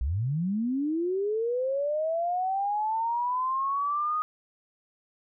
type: linear sweep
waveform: sine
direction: up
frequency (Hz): 55.6 to 1250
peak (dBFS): -25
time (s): 0.01-4.22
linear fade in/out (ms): 0
effects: none